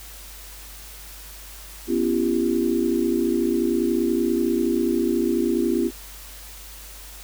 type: chord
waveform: sine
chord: C# half-diminished seventh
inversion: third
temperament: equal with one note detuned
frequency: 246.9 / 277.2 / 337.7 / 392 Hz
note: B3 / C#4 / E4 / G4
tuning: 0 / 0 / +42 / 0 cents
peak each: -24 / -27 / -22 / -26 dBFS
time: 1.87-5.91 s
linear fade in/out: 50 ms
effects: added 50 Hz sine -42 dBFS peak until 7.23 s + white hiss -42 dBFS RMS until 7.23 s